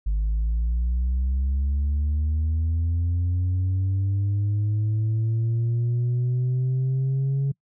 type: linear sweep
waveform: sine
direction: up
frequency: 50.4 to 138.59 Hz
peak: -18 dBFS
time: 0.06-7.52 s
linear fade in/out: 10 ms
effects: noise-tail reverb RT60 0.1 s tail -25 dB re dry + tanh soft clip ceiling -19 dBFS